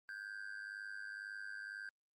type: tone with amplitude modulation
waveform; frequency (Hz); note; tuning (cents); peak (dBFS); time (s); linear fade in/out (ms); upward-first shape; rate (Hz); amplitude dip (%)
triangle; 1568; G6; 0; -39; 0.09-1.89; 0; sine; 102; 85
effects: Opus 32 kbps